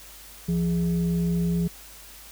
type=tone with frequency modulation; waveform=sine; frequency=171.8 Hz; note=F3; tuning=28 cents flat; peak=-21 dBFS; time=0.48-1.68 s; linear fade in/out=10 ms; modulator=242 Hz; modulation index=0.44; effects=added 50 Hz sine -51 dBFS peak until 2.31 s + white hiss -46 dBFS RMS until 2.31 s